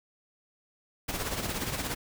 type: noise with tremolo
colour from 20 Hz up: pink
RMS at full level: -31 dBFS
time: 1.08-1.95 s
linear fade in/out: 10 ms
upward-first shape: sine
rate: 17 Hz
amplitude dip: 55%
effects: none